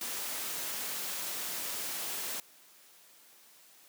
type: noise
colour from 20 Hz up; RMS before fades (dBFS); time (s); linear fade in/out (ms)
white; -37; 0.01-2.4; 2
effects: white hiss -59 dBFS RMS until 3.88 s + high-pass 200 Hz 12 dB/octave